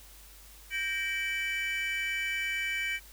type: tone cluster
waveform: triangle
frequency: 1577 / 1865 / 2316 / 2994 Hz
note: G6 / A#6 / D7 / F#7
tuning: +10 / 0 / -25 / +20 cents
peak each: -37 / -36 / -30 / -38 dBFS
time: 0.7-3 s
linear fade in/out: 50 ms
effects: added 50 Hz sine -53 dBFS peak until 3.12 s + white hiss -54 dBFS RMS until 3.12 s